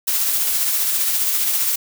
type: noise with tremolo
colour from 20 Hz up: blue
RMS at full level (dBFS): -18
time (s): 0.07-1.76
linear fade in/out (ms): 10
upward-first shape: sine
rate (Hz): 15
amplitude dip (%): 30
effects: none